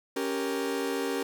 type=chord; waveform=40% pulse; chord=G diminished; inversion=second; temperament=equal; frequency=277.2 / 392 / 466.2 Hz; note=Db4 / G4 / Bb4; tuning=0 / 0 / 0 cents; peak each=-32 dBFS; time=0.16-1.23 s; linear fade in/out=5 ms; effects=none